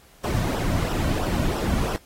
brown noise with flanger, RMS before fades -24 dBFS, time 0.24-1.96 s, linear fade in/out 0 ms, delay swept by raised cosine 0.44 to 2.44 ms, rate 3 Hz, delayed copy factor -0.7, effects pink hiss -54 dBFS RMS until 2.05 s + AAC 48 kbps

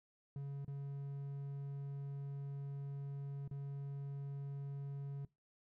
triangle tone with dropouts, 139.9 Hz, C#3, 16 cents sharp, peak -39 dBFS, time 0.36-5.25 s, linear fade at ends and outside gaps 2 ms, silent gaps 0.648-0.679 / 3.478-3.511 s, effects noise-tail reverb RT60 0.2 s tail -21 dB re dry

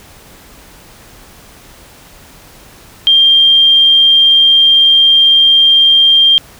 sine tone, 3189 Hz, G7, 29 cents sharp, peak -4 dBFS, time 3.07-6.38 s, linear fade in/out 0 ms, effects pink hiss -39 dBFS RMS until 6.59 s

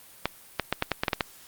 clicks, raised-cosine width 0.3 ms, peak -7 dBFS, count 9, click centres 0.256 / 0.597 / 0.726 / 0.824 / 0.917 / 1.035 / 1.082 / 1.132 / 1.208 s, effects white hiss -51 dBFS RMS until 1.47 s + Opus 32 kbps

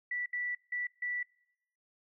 sine tone bursts at uneven times, 1962 Hz, B6, 12 cents flat, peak -32 dBFS, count 4, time 0.11-0.26 / 0.33-0.55 / 0.72-0.87 / 1.02-1.23 s, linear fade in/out 5 ms, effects noise-tail reverb RT60 0.8 s tail -23 dB re dry

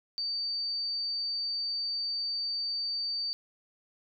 sine tone, 4606 Hz, D8, 34 cents flat, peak -30 dBFS, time 0.18-3.33 s, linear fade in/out 0 ms, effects none

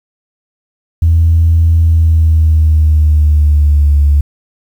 sine tone with pitch glide, 82.41 to 72.16 Hz, E2 to D2, 0 to -30 cents, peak -4 dBFS, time 1.02-4.21 s, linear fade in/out 5 ms, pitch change -230 cents, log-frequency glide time 1.79-3.98 s, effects tanh soft clip ceiling -1 dBFS + 7-bit

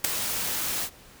white noise with ADSR envelope, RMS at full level -17 dBFS, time 0.04-0.9 s, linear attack 8 ms, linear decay 3 ms, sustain -12 dB, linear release 68 ms, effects pink hiss -51 dBFS RMS until 1.2 s

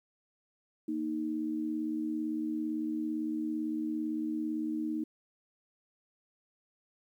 sine tone pair together, 233 / 310.8 Hz, A#3 / D#4, -1 / -2 cents, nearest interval perfect fourth, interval 499 cents, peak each -37 / -32 dBFS, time 0.88-5.04 s, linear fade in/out 5 ms, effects 11-bit

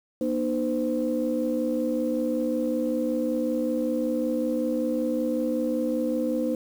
sine tone cluster, 239.1 / 304.4 / 513 Hz, A#3 / D#4 / C5, +44 / -38 / -34 cents, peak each -27 dBFS, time 0.21-6.55 s, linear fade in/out 2 ms, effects tanh soft clip ceiling -15 dBFS + 8-bit

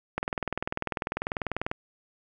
click train, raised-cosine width 0.5 ms, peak -13 dBFS, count 32, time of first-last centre 0.18-1.715 s, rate 20.2 Hz, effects none

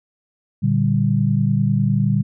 sine chord, G minor, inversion first, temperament equal, 116.54 / 146.83 / 196 Hz, Bb2 / D3 / G3, 0 / 0 / 0 cents, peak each -19 dBFS, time 0.62-2.23 s, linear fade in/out 20 ms, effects none

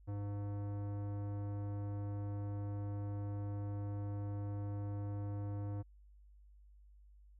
sine tone with tanh clipping, 101.7 Hz, G#2, 36 cents flat, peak -40 dBFS, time 0.07-5.83 s, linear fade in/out 20 ms, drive 17 dB, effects added 50 Hz sine -58 dBFS peak until 7.39 s

